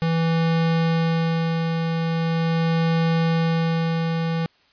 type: tone with tremolo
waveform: square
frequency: 164.6 Hz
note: E3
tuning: 2 cents flat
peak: -18 dBFS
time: 0.02-4.46 s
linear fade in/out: 0 ms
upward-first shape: sine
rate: 0.41 Hz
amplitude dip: 35%
effects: white hiss -59 dBFS RMS until 4.72 s + resampled to 11025 Hz